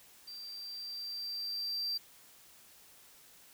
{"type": "tone with level ramp", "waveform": "triangle", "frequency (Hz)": 4699, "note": "D8", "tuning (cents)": 0, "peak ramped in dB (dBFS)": [-43, -31], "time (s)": [0.27, 1.98], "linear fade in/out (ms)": 10, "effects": ["white hiss -59 dBFS RMS until 3.53 s"]}